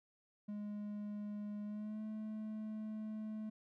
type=tone with pitch glide; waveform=triangle; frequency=207.7 to 215.9 Hz; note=G#3 to A3; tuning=0 to -33 cents; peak=-39 dBFS; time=0.48-3.5 s; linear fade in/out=10 ms; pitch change=+67 cents; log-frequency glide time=1.64-2.02 s; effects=none